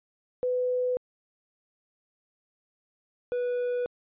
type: tone pair in turn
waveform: sine / triangle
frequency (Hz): 500 / 490.6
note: B4 / B4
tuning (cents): +21 / -12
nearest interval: unison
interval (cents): 33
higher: first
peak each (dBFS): -24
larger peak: neither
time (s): 0.43-0.97 / 3.32-3.86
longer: neither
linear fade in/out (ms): 0
effects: resampled to 8000 Hz